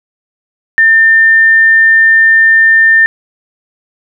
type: tone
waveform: sine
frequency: 1800 Hz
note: A6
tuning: 39 cents sharp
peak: -3 dBFS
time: 0.78-3.06 s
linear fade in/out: 0 ms
effects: none